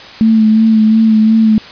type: tone with vibrato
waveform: sine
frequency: 220 Hz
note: A3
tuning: in tune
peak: -5 dBFS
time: 0.21-1.58 s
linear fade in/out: 0 ms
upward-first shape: sine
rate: 2.8 Hz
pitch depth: 27 cents each way
effects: white hiss -32 dBFS RMS until 1.71 s + resampled to 11025 Hz